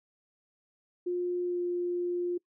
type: tone with pitch glide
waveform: sine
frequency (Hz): 355.4 to 352.5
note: F4 to F4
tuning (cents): +30 to +16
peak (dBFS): -28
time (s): 1.06-2.38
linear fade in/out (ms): 10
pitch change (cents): -14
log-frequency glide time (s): 1.44-1.6
effects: noise-tail reverb RT60 0.1 s tail -24 dB re dry